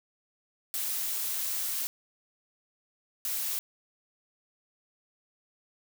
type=noise bursts at uneven times; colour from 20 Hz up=blue; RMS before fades=-32 dBFS; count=2; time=0.74-1.87 / 3.25-3.59 s; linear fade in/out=0 ms; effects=none